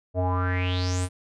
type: tone with low-pass filter sweep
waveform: square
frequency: 90.9 Hz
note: F#2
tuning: 30 cents flat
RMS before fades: -25 dBFS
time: 0.14-1.09 s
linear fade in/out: 50 ms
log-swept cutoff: 570 to 10000 Hz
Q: 6.8
effects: none